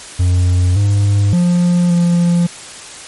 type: tone with pitch steps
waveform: triangle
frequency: 90.1 / 101.2 / 175.8 / 173.1 Hz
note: F#2 / G#2 / F3 / F3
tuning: -45 / -44 / +12 / -15 cents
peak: -7 dBFS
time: 0.19-2.47 s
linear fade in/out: 10 ms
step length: 570 ms
effects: white hiss -32 dBFS RMS until 3.07 s + MP3 48 kbps